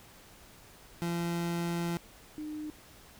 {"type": "tone pair in turn", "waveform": ["30% pulse", "sine"], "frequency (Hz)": [170.9, 304.5], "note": ["F3", "D#4"], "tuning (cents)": [-37, -37], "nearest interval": "minor seventh", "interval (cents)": 1000, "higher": "second", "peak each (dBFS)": [-28, -36], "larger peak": "first", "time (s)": [[1.02, 1.97], [2.38, 2.7]], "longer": "first", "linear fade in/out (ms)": 0, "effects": ["pink hiss -55 dBFS RMS until 3.19 s"]}